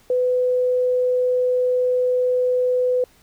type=tone; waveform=sine; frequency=501 Hz; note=B4; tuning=25 cents sharp; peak=-16 dBFS; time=0.1-3.04 s; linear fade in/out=2 ms; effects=pink hiss -55 dBFS RMS until 3.22 s